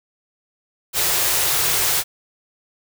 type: band-stop noise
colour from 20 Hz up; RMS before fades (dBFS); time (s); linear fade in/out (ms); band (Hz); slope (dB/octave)
white; -19; 0.93-2.04; 50; 170 to 320; 96
effects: none